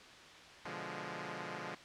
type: chord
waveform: 5% pulse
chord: B diminished seventh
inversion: none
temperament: equal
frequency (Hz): 123.47 / 146.83 / 174.61 / 207.7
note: B2 / D3 / F3 / Ab3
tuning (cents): 0 / 0 / 0 / 0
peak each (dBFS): -39 / -36 / -34 / -35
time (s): 0.65-1.75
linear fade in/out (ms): 5
effects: white hiss -54 dBFS RMS until 1.84 s + low-pass 4000 Hz 12 dB/octave